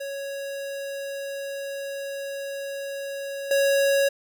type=tone with level steps; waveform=square; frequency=554.4 Hz; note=C#5; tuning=in tune; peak=-31 / -19 dBFS; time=0-4.09 s; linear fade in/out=10 ms; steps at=3.51 s; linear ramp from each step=2 ms; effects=none